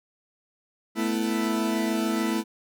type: chord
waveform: 40% pulse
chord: A suspended second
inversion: none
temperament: equal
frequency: 220 / 246.9 / 329.6 Hz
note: A3 / B3 / E4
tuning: 0 / 0 / 0 cents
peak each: -26 / -30 / -27 dBFS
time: 0.95-2.44 s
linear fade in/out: 50 ms
effects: none